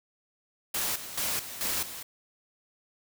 white noise with tremolo, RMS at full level -30 dBFS, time 0.74-2.03 s, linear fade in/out 5 ms, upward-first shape square, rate 2.3 Hz, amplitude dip 70%, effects none

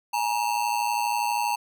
square ring-modulated tone, 892 Hz, A5, 23 cents sharp, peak -21 dBFS, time 0.13-1.56 s, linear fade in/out 10 ms, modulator 56.2 Hz, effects none

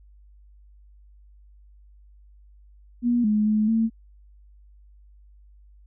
sine tone with pitch steps, 240.4 / 211.8 / 214.1 / 224.8 Hz, B3 / G#3 / A3 / A3, -46 / +34 / -47 / +37 cents, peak -18 dBFS, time 3.02-3.9 s, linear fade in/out 50 ms, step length 220 ms, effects added 50 Hz sine -49 dBFS peak until 5.86 s

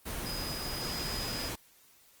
sine tone in noise, 4978 Hz, D#8, in tune, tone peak -38 dBFS, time 0.25-1.5 s, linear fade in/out 20 ms, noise pink, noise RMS -37 dBFS, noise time 0.05-1.56 s, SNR -4 dB, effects white hiss -62 dBFS RMS until 2.2 s + Opus 24 kbps

